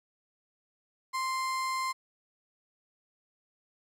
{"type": "tone", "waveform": "35% pulse", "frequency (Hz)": 1046.5, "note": "C6", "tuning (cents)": 0, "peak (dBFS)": -28, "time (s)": [1.13, 1.93], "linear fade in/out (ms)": 20, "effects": ["low-pass 11000 Hz 12 dB/octave", "11-bit"]}